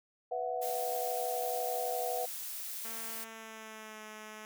sine chord, B suspended fourth, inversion none, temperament equal with one note detuned, 493.9 / 668.1 / 740 Hz, B4 / E5 / F#5, 0 / +23 / 0 cents, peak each -37 / -38 / -36 dBFS, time 0.31-2.26 s, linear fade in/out 10 ms
blue noise, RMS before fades -41 dBFS, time 0.61-3.25 s, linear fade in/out 20 ms
5% pulse tone with pitch glide, 225.9 to 215.3 Hz, A3 to A3, +46 to -37 cents, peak -34 dBFS, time 2.85-4.45 s, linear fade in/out 0 ms, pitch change -83 cents, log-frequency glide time 3.14-4.03 s
effects none

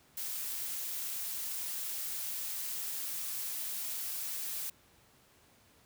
blue noise, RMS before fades -38 dBFS, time 0.17-4.7 s, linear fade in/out 5 ms, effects pink hiss -64 dBFS RMS until 5.85 s + high-pass 60 Hz 12 dB/octave

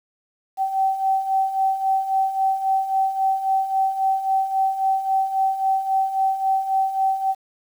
sine beating tone pair, 768 / 771.7 Hz, G5 / G5, -36 / -27 cents, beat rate 3.7 Hz, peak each -25 / -19 dBFS, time 0.57-7.35 s, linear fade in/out 50 ms, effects 8-bit

